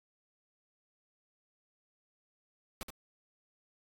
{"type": "noise with echo", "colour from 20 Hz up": "pink", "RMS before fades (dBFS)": -40, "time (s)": [2.81, 2.83], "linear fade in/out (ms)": 0, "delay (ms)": 73, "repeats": 1, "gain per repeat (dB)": -5, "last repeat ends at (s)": 2.903, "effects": ["AAC 48 kbps"]}